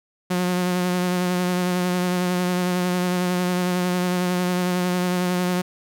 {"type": "tone with vibrato", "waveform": "sawtooth", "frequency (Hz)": 180, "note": "F#3", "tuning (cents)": -47, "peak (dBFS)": -16, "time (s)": [0.3, 5.62], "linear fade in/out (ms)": 10, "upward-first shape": "sine", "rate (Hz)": 11, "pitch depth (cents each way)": 21, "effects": []}